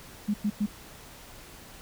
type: tone bursts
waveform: sine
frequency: 207.7 Hz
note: G#3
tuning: in tune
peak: -23 dBFS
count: 3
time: 0.28-0.663 s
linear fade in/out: 10 ms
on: 61 ms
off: 100 ms
effects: pink hiss -48 dBFS RMS until 1.81 s